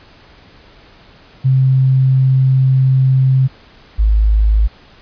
sine tone pair in turn, 131.8 / 53.13 Hz, C3 / G#1, +13 / +40 cents, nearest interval octave + major third, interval 1573 cents, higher first, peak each -8 dBFS, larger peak neither, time 1.44-3.48 / 3.98-4.68 s, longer first, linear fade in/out 20 ms, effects pink hiss -44 dBFS RMS until 5.01 s + resampled to 11025 Hz

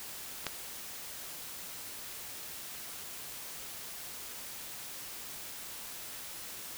clicks, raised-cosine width 0.2 ms, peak -29 / -15 dBFS, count 2, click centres 0.444 / 0.467 s, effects white hiss -44 dBFS RMS until 6.77 s

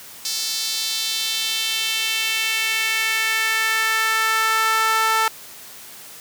sawtooth tone with high-pass filter sweep, 443.2 Hz, A4, 13 cents sharp, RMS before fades -21 dBFS, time 0.25-5.28 s, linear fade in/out 2 ms, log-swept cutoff 4800 to 1100 Hz, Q 2.3, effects white hiss -40 dBFS RMS until 6.2 s + high-pass 100 Hz 12 dB/octave

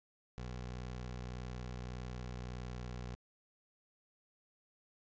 20% pulse tone with pitch glide, 61.74 to 61.35 Hz, B1 to B1, 0 to -11 cents, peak -37 dBFS, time 0.38-3.15 s, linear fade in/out 0 ms, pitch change -11 cents, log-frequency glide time 2.18-2.76 s, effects resampled to 16000 Hz

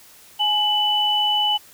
sine tone pair together, 840 / 2985 Hz, G#5 / F#7, +19 / +15 cents, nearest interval octave + minor seventh, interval 2196 cents, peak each -22 / -18 dBFS, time 0.39-1.58 s, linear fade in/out 20 ms, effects white hiss -48 dBFS RMS until 1.73 s

